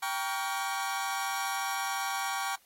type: chord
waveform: sawtooth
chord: G half-diminished seventh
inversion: none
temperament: just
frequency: 784 / 940.8 / 1128.9 / 1411.2 Hz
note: G5 / Bb5 / Db6 / F6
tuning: 0 / +16 / +31 / +18 cents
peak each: -30 / -34 / -32 / -35 dBFS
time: 0.02-2.56 s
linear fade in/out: 10 ms
effects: white hiss -64 dBFS RMS until 2.65 s + AAC 48 kbps